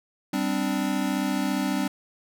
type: chord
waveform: square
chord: G suspended fourth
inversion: none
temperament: equal with one note detuned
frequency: 196 / 259.1 / 293.7 Hz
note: G3 / C4 / D4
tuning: 0 / -17 / 0 cents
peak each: -29 dBFS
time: 0.33-1.88 s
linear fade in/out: 5 ms
effects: none